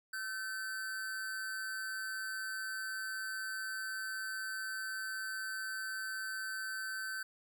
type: tone with amplitude modulation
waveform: square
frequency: 1536 Hz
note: G6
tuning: 36 cents flat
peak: -36 dBFS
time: 0.13-7.23 s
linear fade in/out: 5 ms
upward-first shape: sine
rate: 205 Hz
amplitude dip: 55%
effects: none